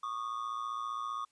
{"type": "ring-modulated tone", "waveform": "triangle", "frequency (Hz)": 1167, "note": "D6", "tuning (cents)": -11, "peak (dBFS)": -30, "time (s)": [0.03, 1.25], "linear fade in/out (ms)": 5, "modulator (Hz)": 57.6, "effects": ["white hiss -73 dBFS RMS until 1.31 s", "resampled to 22050 Hz"]}